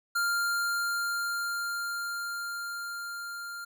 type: tone with level ramp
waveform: square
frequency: 1396.9 Hz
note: F6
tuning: in tune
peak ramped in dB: -26 to -38 dBFS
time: 0.15-3.65 s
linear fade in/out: 10 ms
effects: none